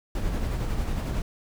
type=noise with tremolo; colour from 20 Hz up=brown; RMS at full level=-26 dBFS; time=0.15-1.22 s; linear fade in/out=2 ms; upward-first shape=sine; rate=11 Hz; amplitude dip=35%; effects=none